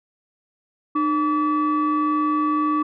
sine tone pair together, 303.6 / 1148 Hz, D#4 / D6, -42 / -40 cents, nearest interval octave + major seventh, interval 2302 cents, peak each -19 dBFS, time 0.95-2.83 s, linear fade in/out 10 ms, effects tanh soft clip ceiling -14 dBFS

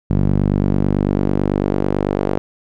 sawtooth tone with band-pass filter sweep, 49.03 Hz, G1, 1 cent sharp, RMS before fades -17 dBFS, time 0.1-2.38 s, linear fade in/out 0 ms, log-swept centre 170 to 450 Hz, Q 1.1, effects none

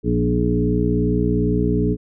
harmonic tone with a mistuned harmonic, 60.1 Hz, B1, 46 cents flat, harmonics 1 / 2 / 3 / 4 / 5 / 7, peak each -23 / -23 / -23 / -23 / -23 / -23 dBFS, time 0.03-1.97 s, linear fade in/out 50 ms, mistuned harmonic 3, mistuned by -24 cents, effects none

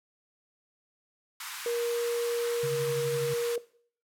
pink band-pass noise, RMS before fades -40 dBFS, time 1.4-3.56 s, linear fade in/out 5 ms, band 940 to 15000 Hz, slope 48 dB/octave
sine tone, 472.6 Hz, A#4, 24 cents sharp, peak -27 dBFS, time 1.66-3.58 s, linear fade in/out 2 ms
sine tone with tremolo, 140 Hz, C#3, 18 cents sharp, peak -32 dBFS, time 2.63-3.34 s, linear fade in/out 5 ms, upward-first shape sine, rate 12 Hz, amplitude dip 50%
effects noise-tail reverb RT60 0.5 s tail -18 dB re dry

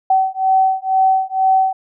sine beating tone pair, 761 / 763.1 Hz, F#5 / G5, +48 / -47 cents, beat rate 2.1 Hz, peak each -15 dBFS, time 0.1-1.73 s, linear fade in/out 5 ms, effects none

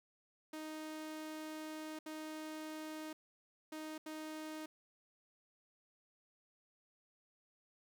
sawtooth tone bursts at uneven times, 311.1 Hz, D#4, in tune, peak -40 dBFS, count 4, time 0.53-1.99 / 2.06-3.13 / 3.72-3.98 / 4.06-4.66 s, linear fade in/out 5 ms, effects 13-bit

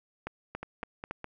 two click trains, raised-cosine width 0.5 ms, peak -23 / -20 dBFS, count 4 / 4, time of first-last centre 0.63-1.243 / 0.27-1.11 s, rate 4.89 / 3.57 Hz, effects none

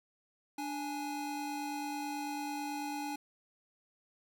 square tone pair together, 293.7 / 832 Hz, D4 / G#5, 0 / +3 cents, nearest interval octave + tritone, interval 1803 cents, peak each -40 / -40 dBFS, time 0.58-3.16 s, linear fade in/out 5 ms, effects none

